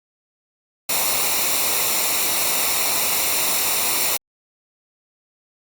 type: noise with comb filter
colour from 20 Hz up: white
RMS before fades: -20 dBFS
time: 0.89-4.17 s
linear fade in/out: 5 ms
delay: 0.62 ms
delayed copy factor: -0.6
effects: Opus 48 kbps